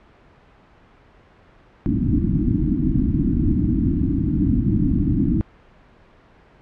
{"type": "low-pass noise", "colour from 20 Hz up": "white", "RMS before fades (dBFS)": -19, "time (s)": [1.86, 5.41], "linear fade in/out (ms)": 0, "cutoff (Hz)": 320, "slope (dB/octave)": 96, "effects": ["pink hiss -51 dBFS RMS until 6.61 s", "low-pass 2000 Hz 12 dB/octave"]}